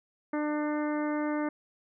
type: harmonic tone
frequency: 299.3 Hz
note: D4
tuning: 33 cents sharp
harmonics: 1 / 2 / 3 / 4 / 5 / 6 / 7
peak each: -29 / -35 / -39 / -41 / -43 / -45 / -46 dBFS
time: 0.33-1.49 s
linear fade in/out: 5 ms
effects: none